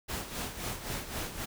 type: noise with tremolo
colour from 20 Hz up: pink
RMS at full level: -35 dBFS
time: 0.08-1.46 s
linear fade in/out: 20 ms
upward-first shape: sine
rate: 3.8 Hz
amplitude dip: 65%
effects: none